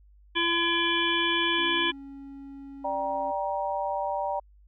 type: harmonic tone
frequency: 338.6 Hz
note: E4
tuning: 46 cents sharp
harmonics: 1 / 3 / 5 / 7 / 9 / 10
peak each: -30 / -30 / -30 / -30 / -30 / -30 dBFS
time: 0.35-1.92 s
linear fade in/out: 20 ms
type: tone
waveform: triangle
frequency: 276 Hz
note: C#4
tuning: 7 cents flat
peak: -38 dBFS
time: 1.57-3.32 s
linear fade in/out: 20 ms
type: chord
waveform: sine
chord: G minor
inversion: second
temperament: equal with one note detuned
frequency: 587.3 / 784 / 944.8 Hz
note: D5 / G5 / Bb5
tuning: 0 / 0 / +23 cents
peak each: -31 dBFS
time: 2.84-4.4 s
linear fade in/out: 10 ms
effects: added 50 Hz sine -53 dBFS peak until 4.67 s